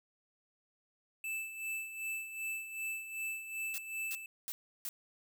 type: tone with tremolo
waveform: square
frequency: 2637 Hz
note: E7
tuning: in tune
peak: -36 dBFS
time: 1.24-4.26 s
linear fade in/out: 2 ms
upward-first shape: sine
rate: 2.6 Hz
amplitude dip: 65%
type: noise bursts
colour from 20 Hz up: blue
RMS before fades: -40 dBFS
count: 4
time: 3.74-4.89 s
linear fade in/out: 0 ms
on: 40 ms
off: 330 ms
effects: none